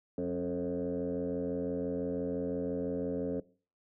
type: tone with frequency modulation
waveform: sine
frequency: 357.2 Hz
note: F4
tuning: 39 cents sharp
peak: -30 dBFS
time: 0.18-3.4 s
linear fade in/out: 2 ms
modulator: 85.9 Hz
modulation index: 2.2
effects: noise-tail reverb RT60 0.4 s tail -21 dB re dry + tanh soft clip ceiling -26 dBFS